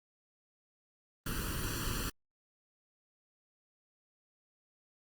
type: noise with comb filter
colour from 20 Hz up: pink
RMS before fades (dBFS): -36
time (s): 1.26-2.1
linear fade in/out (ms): 5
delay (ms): 0.68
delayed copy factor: +0.95
effects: Opus 32 kbps